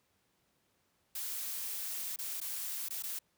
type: noise with dropouts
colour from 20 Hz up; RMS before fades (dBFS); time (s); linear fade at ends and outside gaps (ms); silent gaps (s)
blue; -39; 1.15-3.19; 5; 2.161-2.187 / 2.403-2.413 / 2.887-2.905 / 3.025-3.035
effects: pink hiss -75 dBFS RMS until 3.37 s + high-pass 80 Hz 12 dB/octave